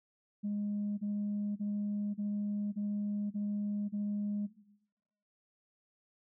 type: tone bursts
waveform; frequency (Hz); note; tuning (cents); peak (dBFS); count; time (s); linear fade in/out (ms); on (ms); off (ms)
sine; 206; G#3; -14; -31; 7; 0.43-4.472; 20; 550; 32
effects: noise-tail reverb RT60 0.9 s tail -17 dB re dry + tanh soft clip ceiling -29 dBFS